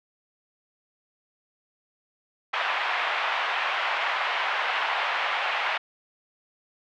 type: band-pass noise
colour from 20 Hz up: pink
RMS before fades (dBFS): -27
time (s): 2.53-5.78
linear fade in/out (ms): 10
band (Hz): 750 to 3000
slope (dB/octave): 24
effects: none